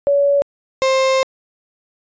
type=tone pair in turn; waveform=sine / 35% pulse; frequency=566 / 528.2 Hz; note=C#5 / C5; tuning=+36 / +16 cents; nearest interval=minor second; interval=120 cents; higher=first; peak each=-11 dBFS; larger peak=neither; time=0.07-0.42 / 0.82-1.23 s; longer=second; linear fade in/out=0 ms; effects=resampled to 16000 Hz